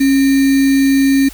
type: tone with sample-and-hold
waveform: sine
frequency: 272.9 Hz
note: C#4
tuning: 27 cents flat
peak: -8 dBFS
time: 0-1.29 s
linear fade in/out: 10 ms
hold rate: 2100 Hz
effects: added 50 Hz sine -35 dBFS peak until 1.33 s + white hiss -37 dBFS RMS until 1.33 s